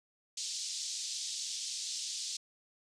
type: band-pass noise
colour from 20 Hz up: white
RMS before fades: -39 dBFS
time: 0.37-2.37 s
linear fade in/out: 5 ms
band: 3700 to 7000 Hz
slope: 24 dB/octave
effects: resampled to 22050 Hz